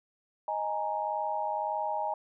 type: chord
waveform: sine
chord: D# suspended fourth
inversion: none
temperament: equal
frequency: 622.3 / 830.6 / 932.3 Hz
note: D#5 / G#5 / A#5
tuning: 0 / 0 / 0 cents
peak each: -35 / -32 / -34 dBFS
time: 0.48-2.14 s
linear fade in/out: 2 ms
effects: none